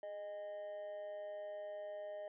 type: tone with amplitude modulation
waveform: triangle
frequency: 616 Hz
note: D#5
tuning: 17 cents flat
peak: -39 dBFS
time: 0.03-2.28 s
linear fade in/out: 2 ms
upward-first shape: sine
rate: 199 Hz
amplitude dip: 55%
effects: resampled to 8000 Hz